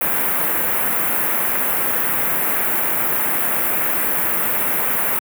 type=band-stop noise; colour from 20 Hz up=white; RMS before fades=-19 dBFS; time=0.01-5.19 s; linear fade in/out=2 ms; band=2200 to 12000 Hz; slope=24 dB/octave; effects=high-pass 150 Hz 12 dB/octave